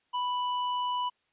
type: tone with tanh clipping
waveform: sine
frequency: 989 Hz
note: B5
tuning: 2 cents sharp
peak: -30 dBFS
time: 0.13-1.1 s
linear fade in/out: 20 ms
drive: 18 dB
effects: white hiss -73 dBFS RMS until 1.32 s + resampled to 8000 Hz